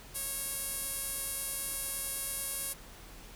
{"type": "tone with band-pass filter", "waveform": "sawtooth", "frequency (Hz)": 549, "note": "C#5", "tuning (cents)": -17, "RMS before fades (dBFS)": -37, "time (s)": [0.14, 2.74], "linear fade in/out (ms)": 20, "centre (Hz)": 11000, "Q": 3.1, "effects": ["added 40 Hz sine -52 dBFS peak until 3.35 s", "pink hiss -52 dBFS RMS until 3.35 s"]}